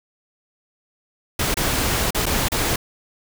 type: noise with dropouts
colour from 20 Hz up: pink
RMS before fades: -21 dBFS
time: 1.39-2.76 s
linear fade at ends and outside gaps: 5 ms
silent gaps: 1.543-1.569 / 2.107-2.146 / 2.257-2.264 / 2.485-2.518 s
effects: none